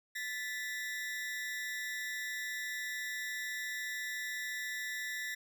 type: ring-modulated tone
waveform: 40% pulse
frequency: 1864.7 Hz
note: A#6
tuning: in tune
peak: -33 dBFS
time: 0.15-5.35 s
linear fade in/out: 10 ms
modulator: 117 Hz
effects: none